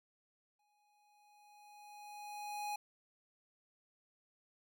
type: tone with exponential growth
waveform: square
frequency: 830.6 Hz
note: G#5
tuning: in tune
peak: -38 dBFS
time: 0.59-2.76 s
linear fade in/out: 5 ms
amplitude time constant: 470 ms
effects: none